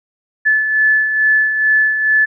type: beating tone pair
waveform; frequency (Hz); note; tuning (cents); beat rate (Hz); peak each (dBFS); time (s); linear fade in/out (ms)
sine; 1732 / 1734.3; A6 / A6; -28 / -25; 2.3; -20 / -11; 0.45-2.26; 20
effects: none